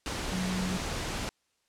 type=tone in noise; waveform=sine; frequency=184.8 Hz; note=F#3; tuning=2 cents flat; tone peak=-30 dBFS; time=0.32-0.77 s; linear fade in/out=0 ms; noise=pink; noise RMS=-34 dBFS; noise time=0.06-1.29 s; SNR=+1 dB; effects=white hiss -74 dBFS RMS until 1.68 s + low-pass 8000 Hz 12 dB/octave